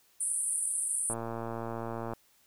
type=band-pass noise; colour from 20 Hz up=pink; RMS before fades=-32 dBFS; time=0.2-1.14 s; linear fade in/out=10 ms; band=8900 to 10000 Hz; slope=96 dB/octave
type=click train; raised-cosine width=1 ms; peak=-23 dBFS; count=120; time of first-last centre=1.1-2.135 s; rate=115 Hz
effects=white hiss -66 dBFS RMS until 2.46 s